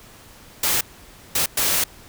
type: noise bursts at uneven times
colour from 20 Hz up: white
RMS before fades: -20 dBFS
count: 3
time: 0.63-0.81 / 1.35-1.46 / 1.57-1.84 s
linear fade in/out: 5 ms
effects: pink hiss -46 dBFS RMS until 2.08 s